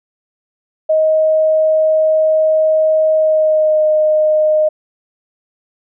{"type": "tone with pitch glide", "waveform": "sine", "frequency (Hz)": [628, 616.9], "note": ["D#5", "D#5"], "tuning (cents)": [16, -15], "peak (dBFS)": -9, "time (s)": [0.89, 4.69], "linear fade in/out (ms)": 10, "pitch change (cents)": -31, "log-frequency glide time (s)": [3.14, 3.85], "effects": []}